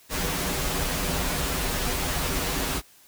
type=noise with comb filter; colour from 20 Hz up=pink; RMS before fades=-27 dBFS; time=0.09-2.82 s; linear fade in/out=50 ms; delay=9.2 ms; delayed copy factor=-0.8; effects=white hiss -55 dBFS RMS until 3.07 s